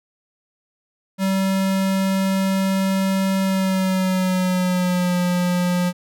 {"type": "tone with pitch glide", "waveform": "square", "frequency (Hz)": [192.2, 178.3], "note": ["G3", "F3"], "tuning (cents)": [-34, 36], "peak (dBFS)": -18, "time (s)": [1.18, 5.93], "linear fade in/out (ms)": 50, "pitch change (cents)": -130, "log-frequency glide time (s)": [3.41, 5.17], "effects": []}